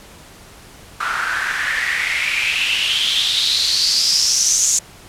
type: noise with band-pass filter sweep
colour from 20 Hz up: white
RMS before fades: -18 dBFS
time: 1-4.79 s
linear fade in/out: 5 ms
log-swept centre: 1300 to 6900 Hz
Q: 6.2
effects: pink hiss -42 dBFS RMS until 5.08 s + low-pass 12000 Hz 12 dB/octave